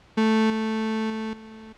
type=tone with level steps; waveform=35% pulse; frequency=220 Hz; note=A3; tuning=in tune; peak=-16 / -22 / -26 / -39 dBFS; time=0.17-1.73 s; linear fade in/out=10 ms; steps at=0.5 / 1.1 / 1.33 s; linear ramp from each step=2 ms; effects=pink hiss -54 dBFS RMS until 1.77 s + low-pass 4000 Hz 12 dB/octave